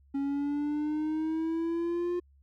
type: exponential sweep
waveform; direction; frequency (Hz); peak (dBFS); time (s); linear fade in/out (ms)
triangle; up; 275.6 to 355; -26; 0.14-2.2; 10
effects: added 69 Hz sine -58 dBFS peak until 2.42 s